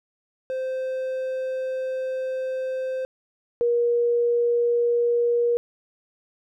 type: tone pair in turn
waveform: triangle / sine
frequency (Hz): 520 / 475.7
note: C5 / A#4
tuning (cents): -11 / +35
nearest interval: major second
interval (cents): 154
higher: first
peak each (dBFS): -23 / -18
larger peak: second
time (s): 0.5-3.05 / 3.61-5.57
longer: first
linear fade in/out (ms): 0
effects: none